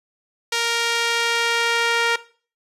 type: tone with band-pass filter sweep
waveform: sawtooth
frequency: 466.2 Hz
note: A#4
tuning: in tune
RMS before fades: -21 dBFS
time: 0.52-2.16 s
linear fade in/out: 5 ms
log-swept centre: 4000 to 2200 Hz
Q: 0.79
effects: noise-tail reverb RT60 0.4 s tail -17 dB re dry + resampled to 32000 Hz